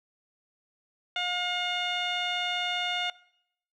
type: tone with low-pass filter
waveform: 15% pulse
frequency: 715 Hz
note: F5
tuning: 41 cents sharp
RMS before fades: -30 dBFS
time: 1.16-3.1 s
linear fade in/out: 2 ms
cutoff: 3500 Hz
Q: 3.8
effects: noise-tail reverb RT60 0.7 s tail -20 dB re dry